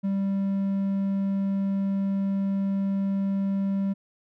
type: tone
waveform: triangle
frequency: 196 Hz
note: G3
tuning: in tune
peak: -21 dBFS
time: 0.03-3.94 s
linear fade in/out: 20 ms
effects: none